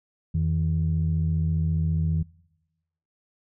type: tone pair together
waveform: sine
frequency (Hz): 85.2 / 160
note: F2 / D#3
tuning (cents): -42 / +49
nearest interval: major seventh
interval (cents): 1091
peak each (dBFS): -23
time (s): 0.34-2.23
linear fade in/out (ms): 10
effects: noise-tail reverb RT60 1.0 s tail -24 dB re dry + tanh soft clip ceiling -15 dBFS